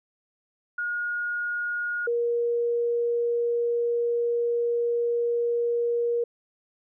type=tone pair in turn; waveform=sine; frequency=1436 / 473.2 Hz; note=F6 / A#4; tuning=+48 / +26 cents; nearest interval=octave + perfect fifth; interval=1922 cents; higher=first; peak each=-26 / -22 dBFS; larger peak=second; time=0.78-2.07 / 2.07-6.24 s; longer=second; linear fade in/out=5 ms; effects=none

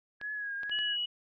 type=tone with vibrato; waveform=sine; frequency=1661.2 Hz; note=G#6; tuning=in tune; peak=-34 dBFS; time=0.2-0.97 s; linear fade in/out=50 ms; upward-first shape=triangle; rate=2.1 Hz; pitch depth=52 cents each way
type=clicks; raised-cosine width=0.3 ms; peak=-30 dBFS; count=4; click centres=0.214 / 0.633 / 0.696 / 0.789 s
type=tone; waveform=sine; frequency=2924 Hz; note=F#7; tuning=21 cents flat; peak=-30 dBFS; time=0.71-1.06 s; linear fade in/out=10 ms
effects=none

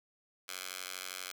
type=tone with high-pass filter; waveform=10% pulse; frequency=92.5 Hz; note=F#2; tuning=in tune; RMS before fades=-43 dBFS; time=0.48-1.32 s; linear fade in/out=10 ms; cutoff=1900 Hz; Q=0.55; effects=none

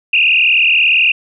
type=tone with frequency modulation; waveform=sine; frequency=2637 Hz; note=E7; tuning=in tune; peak=-8 dBFS; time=0.13-1.12 s; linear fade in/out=5 ms; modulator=38.4 Hz; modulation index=4.9; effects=none

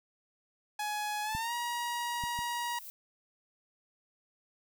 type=tone with pitch glide; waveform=sawtooth; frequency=840 to 953.8 Hz; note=G#5 to A#5; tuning=+19 to +39 cents; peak=-29 dBFS; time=0.79-2.79 s; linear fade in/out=5 ms; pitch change=+220 cents; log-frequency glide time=1.23-1.53 s
type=clicks; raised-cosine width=5 ms; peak=-27 / -30 / -32 dBFS; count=3; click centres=1.35 / 2.238 / 2.39 s
type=noise with exponential growth; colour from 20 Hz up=violet; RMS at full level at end=-44 dBFS; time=2.16-2.9 s; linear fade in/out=0 ms; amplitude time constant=160 ms
effects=none

